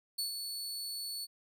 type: tone with ADSR envelope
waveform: sawtooth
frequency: 4435 Hz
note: C#8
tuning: in tune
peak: -29 dBFS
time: 0.18-1.27 s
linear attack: 10 ms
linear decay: 120 ms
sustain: -6 dB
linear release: 34 ms
effects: none